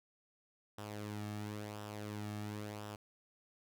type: tone with flanger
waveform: sawtooth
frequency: 104.9 Hz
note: G#2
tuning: 18 cents sharp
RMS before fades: -44 dBFS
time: 0.78-2.96 s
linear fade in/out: 5 ms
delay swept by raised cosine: 0.45 to 2.05 ms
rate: 0.96 Hz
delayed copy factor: -0.55
effects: none